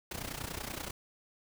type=noise with amplitude modulation; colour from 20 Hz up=pink; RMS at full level=-37 dBFS; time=0.11-0.91 s; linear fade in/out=5 ms; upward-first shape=sine; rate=30.4 Hz; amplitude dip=80%; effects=none